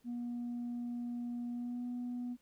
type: tone with pitch glide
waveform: sine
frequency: 240.4 to 244.7 Hz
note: B3 to B3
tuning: -46 to -16 cents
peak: -35 dBFS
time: 0.04-2.37 s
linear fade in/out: 50 ms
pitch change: +30 cents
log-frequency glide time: 1.51-1.85 s
effects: tanh soft clip ceiling -35 dBFS + pink hiss -73 dBFS RMS until 2.41 s